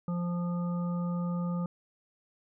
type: harmonic tone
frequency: 174.61 Hz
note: F3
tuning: in tune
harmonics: 1 / 3 / 5 / 7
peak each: -29 / -42 / -48 / -44 dBFS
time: 0.08-1.66 s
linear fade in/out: 2 ms
effects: none